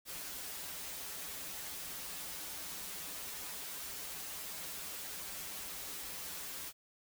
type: noise with comb filter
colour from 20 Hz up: white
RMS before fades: -44 dBFS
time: 0.05-6.73 s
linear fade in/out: 50 ms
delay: 8.5 ms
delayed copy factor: -0.95
effects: none